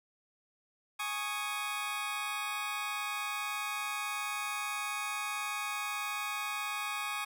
20% pulse chord, Ab suspended fourth, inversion none, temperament just, 830.6 / 1107.5 / 1245.9 Hz, Ab5 / Db6 / Eb6, 0 / -2 / +2 cents, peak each -35 / -34 / -34 dBFS, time 0.99-7.25 s, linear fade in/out 10 ms, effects none

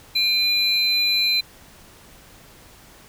triangle tone pair together, 2409 / 4051 Hz, D7 / B7, +43 / +43 cents, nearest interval major sixth, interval 900 cents, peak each -22 / -17 dBFS, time 0.15-1.41 s, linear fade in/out 10 ms, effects pink hiss -48 dBFS RMS until 3.08 s

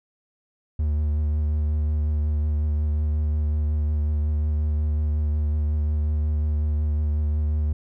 triangle tone with vibrato, 75.4 Hz, D2, 46 cents sharp, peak -18 dBFS, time 0.79-7.73 s, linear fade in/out 5 ms, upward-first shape triangle, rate 5.5 Hz, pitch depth 25 cents each way, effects none

